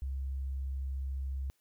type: tone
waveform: sine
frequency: 67.1 Hz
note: C2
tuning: 44 cents sharp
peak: -33 dBFS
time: 0.02-1.5 s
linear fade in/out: 0 ms
effects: white hiss -75 dBFS RMS until 1.6 s